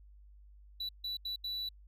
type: tone bursts at uneven times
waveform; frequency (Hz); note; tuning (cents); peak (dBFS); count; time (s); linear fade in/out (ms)
triangle; 3951; B7; 0; -34; 4; 0.8-0.89 / 1.04-1.17 / 1.25-1.36 / 1.44-1.69; 5
effects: added 50 Hz sine -54 dBFS peak until 1.87 s